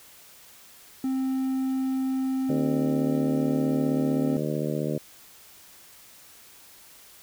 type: tone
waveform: triangle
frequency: 263.3 Hz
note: C4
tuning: 11 cents sharp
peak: -22 dBFS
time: 1.04-4.37 s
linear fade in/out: 2 ms
type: harmonic tone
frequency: 75.6 Hz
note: D#2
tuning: 49 cents flat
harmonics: 2 / 3 / 4 / 5 / 6 / 7 / 8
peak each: -30 / -32 / -33 / -34 / -35 / -35 / -36 dBFS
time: 2.49-4.98 s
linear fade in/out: 5 ms
effects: white hiss -51 dBFS RMS until 7.22 s